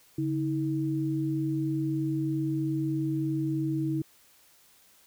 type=tone pair together; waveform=sine; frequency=142.05 / 318.9 Hz; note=C#3 / D#4; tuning=+43 / +43 cents; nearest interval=octave + major second; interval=1400 cents; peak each=-30 / -28 dBFS; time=0.18-4.02 s; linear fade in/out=5 ms; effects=white hiss -60 dBFS RMS until 5.06 s